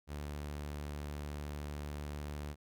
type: tone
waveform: sawtooth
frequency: 73.42 Hz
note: D2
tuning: in tune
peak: -36 dBFS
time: 0.07-2.56 s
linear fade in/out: 50 ms
effects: none